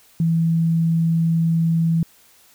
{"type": "tone", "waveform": "sine", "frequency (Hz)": 164.81, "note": "E3", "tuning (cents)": 0, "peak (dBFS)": -15, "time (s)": [0.2, 2.03], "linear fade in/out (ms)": 2, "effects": ["white hiss -53 dBFS RMS until 2.54 s"]}